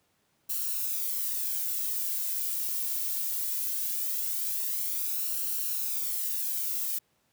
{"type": "noise with flanger", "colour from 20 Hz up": "violet", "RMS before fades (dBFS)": -31, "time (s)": [0.49, 6.99], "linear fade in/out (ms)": 10, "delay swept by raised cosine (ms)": [0.7, 2.2], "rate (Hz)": 0.2, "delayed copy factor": 0.55, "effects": ["pink hiss -71 dBFS RMS until 7.32 s", "high-pass 100 Hz 12 dB/octave"]}